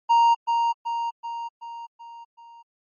triangle tone with echo, 932.3 Hz, A#5, in tune, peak -12 dBFS, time 0.09-0.35 s, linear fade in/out 20 ms, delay 380 ms, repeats 6, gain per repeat -5 dB, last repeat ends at 2.63 s, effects MP3 32 kbps

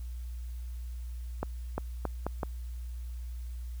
accelerating click train, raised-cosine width 1 ms, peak -17 dBFS, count 5, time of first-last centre 1.43-2.432 s, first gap 350 ms, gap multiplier 0.78, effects added 60 Hz sine -36 dBFS peak until 3.8 s + white hiss -61 dBFS RMS until 3.8 s

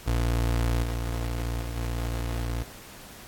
30% pulse tone with level steps, 58.27 Hz, A#1, in tune, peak -20 / -25 / -29 / -25 dBFS, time 0.06-2.64 s, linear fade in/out 20 ms, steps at 0.83 / 1.61 / 1.76 s, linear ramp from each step 5 ms, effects pink hiss -46 dBFS RMS until 3.27 s + AAC 64 kbps

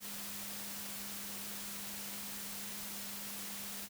sine tone in noise, 201.9 Hz, G#3, 49 cents flat, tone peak -52 dBFS, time 0-3.89 s, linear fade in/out 50 ms, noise white, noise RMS -44 dBFS, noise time 0-3.89 s, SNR -11 dB, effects none

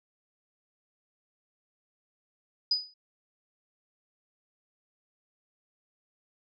sine tone with exponential decay, 4965 Hz, D#8, 5 cents flat, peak -20 dBFS, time 2.71-2.94 s, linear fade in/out 5 ms, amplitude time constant 48 ms, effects none

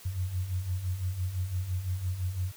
sine beating tone pair, 87.5 / 93.4 Hz, F2 / F#2, +4 / +17 cents, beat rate 5.9 Hz, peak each -36 / -30 dBFS, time 0.05-2.52 s, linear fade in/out 10 ms, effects white hiss -51 dBFS RMS until 2.56 s

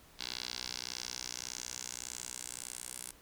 10% pulse tone with band-pass filter sweep, 61.74 Hz, B1, in tune, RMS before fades -43 dBFS, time 0.19-3.11 s, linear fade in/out 5 ms, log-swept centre 4300 to 9500 Hz, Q 2.7, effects pink hiss -60 dBFS RMS until 3.21 s

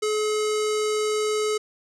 square tone with low-pass filter, 426.8 Hz, G#4, 47 cents sharp, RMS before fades -24 dBFS, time 0.02-1.58 s, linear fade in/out 10 ms, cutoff 7700 Hz, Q 2.1, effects none

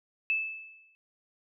sine tone with exponential decay, 2623 Hz, E7, 9 cents flat, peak -23 dBFS, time 0.3-0.95 s, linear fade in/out 0 ms, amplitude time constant 140 ms, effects none

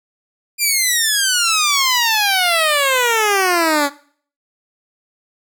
10% pulse exponential sweep, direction down, 2425 to 277.2 Hz, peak -5 dBFS, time 0.58-3.9 s, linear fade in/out 50 ms, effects noise-tail reverb RT60 0.5 s tail -19 dB re dry

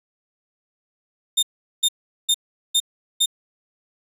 sawtooth tone bursts, 3639 Hz, A#7, 42 cents flat, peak -12 dBFS, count 5, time 1.37-3.26 s, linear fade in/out 10 ms, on 58 ms, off 400 ms, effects resampled to 32000 Hz

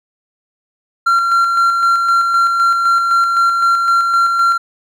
triangle tone with tremolo, 1372 Hz, F6, 31 cents flat, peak -7 dBFS, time 1.06-4.58 s, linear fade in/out 10 ms, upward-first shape square, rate 3.9 Hz, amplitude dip 35%, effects none

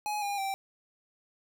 square tone with pitch steps, 839 / 809 / 780.1 Hz, G#5 / G#5 / G5, +17 / -46 / -9 cents, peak -31 dBFS, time 0.06-0.54 s, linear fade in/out 0 ms, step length 160 ms, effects none

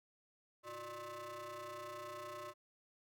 30% pulse ring-modulated tone, 233.1 Hz, A#3, in tune, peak -40 dBFS, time 0.63-2.54 s, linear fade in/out 50 ms, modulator 831 Hz, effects none

